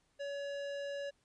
sine tone with hard clipping, 565 Hz, C#5, 33 cents sharp, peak -40 dBFS, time 0.19-1.11 s, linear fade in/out 20 ms, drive 15 dB, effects pink hiss -75 dBFS RMS until 1.24 s + resampled to 22050 Hz

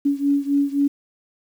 sine beating tone pair, 281.2 / 285 Hz, C#4 / C#4, +25 / +48 cents, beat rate 3.8 Hz, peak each -19 / -21 dBFS, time 0.05-0.88 s, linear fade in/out 10 ms, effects 8-bit

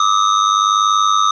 square ring-modulated tone, 1232 Hz, D#6, 17 cents flat, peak -9 dBFS, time 0-1.31 s, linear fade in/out 2 ms, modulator 50.4 Hz, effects resampled to 16000 Hz + 7-bit

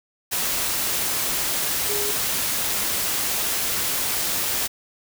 sine tone in noise, 412 Hz, G#4, 14 cents flat, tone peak -28 dBFS, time 1.88-2.12 s, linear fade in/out 20 ms, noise white, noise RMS -24 dBFS, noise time 0.31-4.68 s, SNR -7 dB, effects none

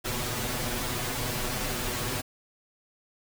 pink noise with comb filter, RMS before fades -31 dBFS, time 0.04-2.22 s, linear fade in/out 20 ms, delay 8.1 ms, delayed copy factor +0.95, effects none

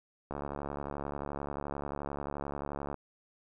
click train, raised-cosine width 1 ms, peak -23 dBFS, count 189, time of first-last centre 0.31-2.943 s, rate 71.4 Hz, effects none

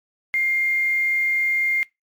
sine tone with quantisation, 2114 Hz, C7, 17 cents sharp, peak -18 dBFS, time 0.34-1.83 s, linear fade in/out 0 ms, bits 7, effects noise-tail reverb RT60 0.2 s tail -23 dB re dry + MP3 96 kbps

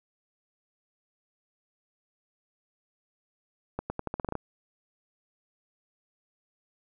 accelerating click train, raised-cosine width 1 ms, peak -17 dBFS, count 10, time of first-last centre 3.79-4.353 s, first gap 110 ms, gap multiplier 0.85, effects none

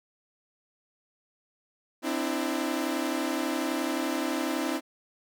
sawtooth tone cluster, 261.3 / 300.2 / 332 Hz, C4 / D4 / E4, -2 / +38 / +12 cents, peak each -28 dBFS, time 2.02-4.81 s, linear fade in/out 50 ms, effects none

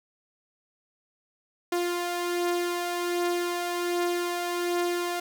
sawtooth beating tone pair, 349.2 / 350.5 Hz, F4 / F4, 0 / +6 cents, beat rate 1.3 Hz, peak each -30 / -23 dBFS, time 1.72-5.2 s, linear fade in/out 5 ms, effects none

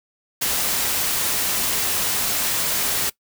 white noise, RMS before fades -22 dBFS, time 0.41-3.1 s, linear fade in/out 10 ms, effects noise-tail reverb RT60 0.1 s tail -20 dB re dry

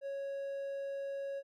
triangle tone, 553 Hz, C#5, 4 cents flat, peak -35 dBFS, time 0.01-1.43 s, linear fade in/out 50 ms, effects none

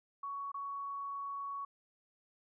sine tone with dropouts, 1118 Hz, C#6, 14 cents sharp, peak -38 dBFS, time 0.23-1.65 s, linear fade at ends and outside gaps 5 ms, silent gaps 0.518-0.542 s, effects none

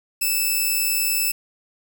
5% pulse tone, 2630 Hz, E7, 5 cents flat, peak -10 dBFS, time 0.21-1.32 s, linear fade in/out 10 ms, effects 7-bit

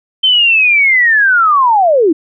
sine linear sweep, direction down, 3117 to 293.7 Hz, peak -6 dBFS, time 0.23-2.13 s, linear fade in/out 10 ms, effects none

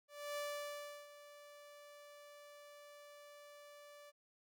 sawtooth tone with ADSR envelope, 583 Hz, D5, 13 cents flat, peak -36 dBFS, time 0.08-4.12 s, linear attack 290 ms, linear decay 700 ms, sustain -16 dB, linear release 32 ms, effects none

